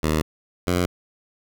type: tone pair in turn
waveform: 10% pulse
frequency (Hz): 77.78 / 88.96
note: D#2 / F2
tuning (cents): 0 / +32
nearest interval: major second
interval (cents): 232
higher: second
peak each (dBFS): -11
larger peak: neither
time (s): 0.03-0.22 / 0.67-0.86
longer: neither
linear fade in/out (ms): 5
effects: none